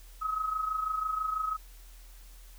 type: tone with amplitude modulation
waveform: sine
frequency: 1275 Hz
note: D#6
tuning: 42 cents sharp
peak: -26 dBFS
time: 0.21-1.57 s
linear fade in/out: 20 ms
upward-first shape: sine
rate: 26.1 Hz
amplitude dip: 65%
effects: added 41 Hz sine -48 dBFS peak until 2.58 s + white hiss -58 dBFS RMS until 2.58 s